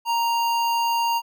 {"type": "tone with notch filter", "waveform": "square", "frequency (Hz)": 932.3, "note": "A#5", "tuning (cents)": 0, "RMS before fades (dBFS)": -22, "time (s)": [0.05, 1.22], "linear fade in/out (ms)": 50, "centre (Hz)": 9000, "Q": 1.5, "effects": []}